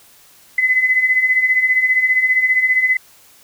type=beating tone pair; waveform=sine; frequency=2012 / 2027 Hz; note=B6 / B6; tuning=+32 / +45 cents; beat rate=15 Hz; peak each=-19 / -13 dBFS; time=0.58-2.97 s; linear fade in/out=5 ms; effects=white hiss -48 dBFS RMS until 3.43 s